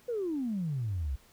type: exponential sweep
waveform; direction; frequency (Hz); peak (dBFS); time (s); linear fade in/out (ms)
sine; down; 504 to 62.2; -29; 0.08-1.16; 10
effects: tanh soft clip ceiling -25 dBFS + pink hiss -61 dBFS RMS until 1.32 s